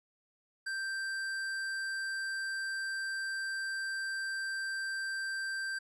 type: tone with tanh clipping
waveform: sine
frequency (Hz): 1570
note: G6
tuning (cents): +2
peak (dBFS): -36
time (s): 0.66-5.79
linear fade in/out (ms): 10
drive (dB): 18
effects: low-pass 10000 Hz 12 dB/octave

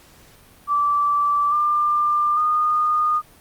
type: tone with pitch steps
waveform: sine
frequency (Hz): 1163 / 1193.6 / 1225.1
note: D6 / D6 / D#6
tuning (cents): -17 / +28 / -27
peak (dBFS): -16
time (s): 0.67-3.22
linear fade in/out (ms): 50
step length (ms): 850
effects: pink hiss -50 dBFS RMS until 3.4 s + Opus 48 kbps

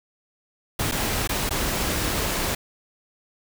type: noise with dropouts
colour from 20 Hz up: pink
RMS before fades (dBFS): -25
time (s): 0.79-2.55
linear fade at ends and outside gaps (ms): 5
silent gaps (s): 0.914-0.92 / 1.275-1.291 / 1.493-1.507
effects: none

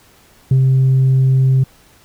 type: tone with ADSR envelope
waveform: sine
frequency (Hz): 131.9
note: C3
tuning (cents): +14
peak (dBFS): -5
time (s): 0.51-1.64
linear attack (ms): 4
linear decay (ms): 92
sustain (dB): -2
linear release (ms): 10
effects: tanh soft clip ceiling -7 dBFS + pink hiss -49 dBFS RMS until 2.04 s

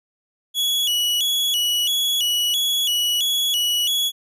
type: tone with vibrato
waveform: 40% pulse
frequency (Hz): 3143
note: G7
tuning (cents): +4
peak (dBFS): -17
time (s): 0.54-4.12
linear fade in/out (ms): 50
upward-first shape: square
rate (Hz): 1.5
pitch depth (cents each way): 120
effects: none

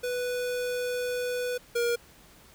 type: tone pair in turn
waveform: square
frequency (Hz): 493.9 / 474.1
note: B4 / A#4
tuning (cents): 0 / +29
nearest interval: minor second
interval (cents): 71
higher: first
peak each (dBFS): -29 / -25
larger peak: second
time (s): 0.03-1.58 / 1.75-1.96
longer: first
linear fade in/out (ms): 10
effects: pink hiss -55 dBFS RMS until 2.54 s

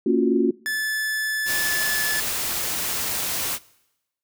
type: chord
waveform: sine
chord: Gb major seventh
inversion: first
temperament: just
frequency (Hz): 231.2 / 277.5 / 346.9 / 370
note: Bb3 / Db4 / F4 / Gb4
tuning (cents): -14 / +2 / -12 / 0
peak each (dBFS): -22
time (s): 0.06-0.51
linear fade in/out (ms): 5
type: tone with pitch glide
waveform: 45% pulse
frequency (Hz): 1738 to 1728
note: A6 to A6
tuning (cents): -22 to -32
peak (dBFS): -23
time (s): 0.66-2.2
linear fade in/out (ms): 0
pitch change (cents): -10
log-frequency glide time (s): 1.52-2.04
type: noise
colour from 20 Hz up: white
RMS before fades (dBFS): -26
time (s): 1.45-3.59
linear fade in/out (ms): 50
effects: noise-tail reverb RT60 0.9 s tail -22 dB re dry

